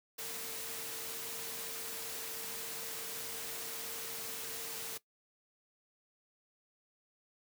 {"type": "tone in noise", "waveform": "sine", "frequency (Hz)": 454.7, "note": "A#4", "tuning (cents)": -43, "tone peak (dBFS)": -51, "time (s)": [0.18, 4.98], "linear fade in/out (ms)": 10, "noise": "white", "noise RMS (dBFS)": -42, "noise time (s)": [0.18, 4.98], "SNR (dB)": -12, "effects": ["noise-tail reverb RT60 0.1 s tail -18 dB re dry", "high-pass 100 Hz 12 dB/octave"]}